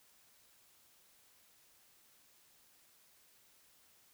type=silence; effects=white hiss -67 dBFS RMS until 4.13 s